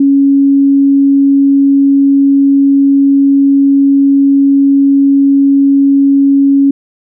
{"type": "tone", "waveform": "sine", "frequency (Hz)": 277.2, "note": "C#4", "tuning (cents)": 0, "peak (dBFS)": -4, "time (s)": [0, 6.71], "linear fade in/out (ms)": 5, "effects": []}